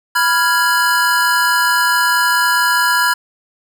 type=chord; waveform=square; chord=F diminished; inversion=second; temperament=equal; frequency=987.8 / 1396.9 / 1661.2 Hz; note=Cb6 / F6 / Ab6; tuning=0 / 0 / 0 cents; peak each=-17 dBFS; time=0.15-3.14 s; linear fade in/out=10 ms; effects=none